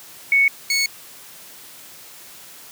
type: tone pair in turn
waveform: sine / 20% pulse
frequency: 2217 / 2209 Hz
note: C#7 / C#7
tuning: 0 / -7 cents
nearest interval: unison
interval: 7 cents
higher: first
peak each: -12 dBFS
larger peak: neither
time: 0.32-0.48 / 0.7-0.86 s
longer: neither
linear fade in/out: 2 ms
effects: white hiss -42 dBFS RMS until 2.71 s + high-pass 100 Hz 12 dB/octave